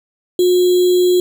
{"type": "tone with sample-and-hold", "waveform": "sine", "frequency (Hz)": 360.3, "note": "F#4", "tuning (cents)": -46, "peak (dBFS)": -9, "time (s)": [0.39, 1.2], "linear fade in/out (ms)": 2, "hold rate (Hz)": 3675, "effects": []}